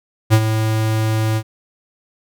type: tone with ADSR envelope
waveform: square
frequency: 109.9 Hz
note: A2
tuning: 2 cents flat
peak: -7 dBFS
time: 0.3-1.43 s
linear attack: 35 ms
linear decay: 60 ms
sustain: -9 dB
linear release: 63 ms
effects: none